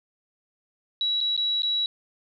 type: tone with dropouts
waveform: sine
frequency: 3900 Hz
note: B7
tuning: 23 cents flat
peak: -22 dBFS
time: 1.01-1.86 s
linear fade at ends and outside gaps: 1 ms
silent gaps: 1.205-1.211 / 1.365-1.376 / 1.621-1.632 s
effects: none